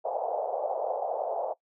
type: band-pass noise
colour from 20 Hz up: white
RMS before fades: -31 dBFS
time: 0.04-1.54 s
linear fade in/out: 20 ms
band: 500 to 790 Hz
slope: 48 dB/octave
effects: noise-tail reverb RT60 0.1 s tail -20 dB re dry